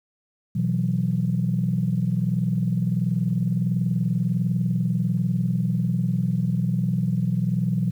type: chord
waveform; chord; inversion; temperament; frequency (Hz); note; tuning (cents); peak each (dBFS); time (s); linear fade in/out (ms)
sine; B suspended fourth; none; equal; 123.47 / 164.81 / 185; B2 / E3 / F#3; 0 / 0 / 0; -24; 0.55-7.91; 10
effects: tanh soft clip ceiling -11 dBFS + 9-bit